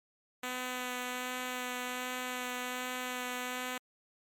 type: tone with vibrato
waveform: 5% pulse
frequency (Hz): 250.6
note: B3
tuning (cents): +25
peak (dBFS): -24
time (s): 0.43-3.78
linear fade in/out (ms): 5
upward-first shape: sine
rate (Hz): 1.3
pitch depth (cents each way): 12
effects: MP3 96 kbps